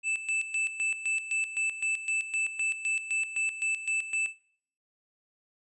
square tone with tremolo, 2637 Hz, E7, in tune, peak -27 dBFS, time 0.03-4.34 s, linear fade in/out 50 ms, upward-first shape square, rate 3.9 Hz, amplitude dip 75%, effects noise-tail reverb RT60 0.6 s tail -22 dB re dry + resampled to 24000 Hz

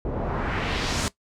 pink noise with low-pass filter sweep, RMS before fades -27 dBFS, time 0.05-1.08 s, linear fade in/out 0 ms, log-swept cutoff 500 to 8500 Hz, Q 1.3, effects noise-tail reverb RT60 0.1 s tail -17 dB re dry

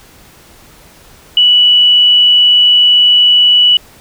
sine tone, 2951 Hz, F#7, 5 cents flat, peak -4 dBFS, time 1.37-3.77 s, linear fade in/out 2 ms, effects pink hiss -41 dBFS RMS until 4 s

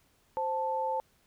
sine tone pair together, 523.7 / 880 Hz, C5 / A5, +1 / 0 cents, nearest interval major sixth, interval 899 cents, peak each -33 / -30 dBFS, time 0.37-1 s, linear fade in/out 0 ms, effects pink hiss -68 dBFS RMS until 1.26 s

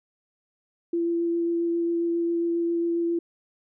sine tone with vibrato, 339 Hz, E4, 49 cents sharp, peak -22 dBFS, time 0.93-3.19 s, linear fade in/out 5 ms, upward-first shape sine, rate 7.4 Hz, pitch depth 9 cents each way, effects none

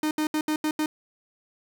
45% pulse tone bursts at uneven times, 306.9 Hz, D#4, 24 cents flat, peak -23 dBFS, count 6, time 0.03-0.11 / 0.18-0.27 / 0.34-0.41 / 0.48-0.56 / 0.64-0.71 / 0.79-0.86 s, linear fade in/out 2 ms, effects none

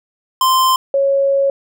square / sine tone pair in turn, 1041 / 551.5 Hz, C6 / C#5, -9 / -9 cents, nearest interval major seventh, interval 1100 cents, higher first, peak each -11 dBFS, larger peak neither, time 0.41-0.76 / 0.94-1.5 s, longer second, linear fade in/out 2 ms, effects none

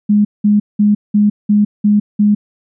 sine tone bursts, 207.7 Hz, G#3, in tune, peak -7 dBFS, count 7, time 0.09-2.35 s, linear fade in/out 10 ms, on 160 ms, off 190 ms, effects none

